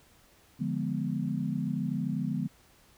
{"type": "chord", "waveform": "sine", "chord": "D diminished seventh", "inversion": "none", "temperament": "equal", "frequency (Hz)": [146.83, 174.61, 207.7, 246.9], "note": ["D3", "F3", "Ab3", "Cb4"], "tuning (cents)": [0, 0, 0, 0], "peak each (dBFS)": -34, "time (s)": [0.59, 2.48], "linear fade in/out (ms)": 20, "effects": ["pink hiss -61 dBFS RMS until 2.97 s"]}